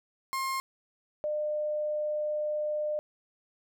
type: tone pair in turn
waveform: 35% pulse / sine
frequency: 1065 / 602.6 Hz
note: C6 / D5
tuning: +30 / +44 cents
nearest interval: minor seventh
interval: 986 cents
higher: first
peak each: -28 dBFS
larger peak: neither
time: 0.33-0.6 / 1.24-2.99 s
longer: second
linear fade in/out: 0 ms
effects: none